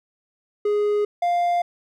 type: tone pair in turn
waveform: triangle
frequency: 415.3 / 699.3 Hz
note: G#4 / F5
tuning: 0 / +2 cents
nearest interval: major sixth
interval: 902 cents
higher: second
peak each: -16 dBFS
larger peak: neither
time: 0.65-1.05 / 1.22-1.62 s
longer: neither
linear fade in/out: 5 ms
effects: none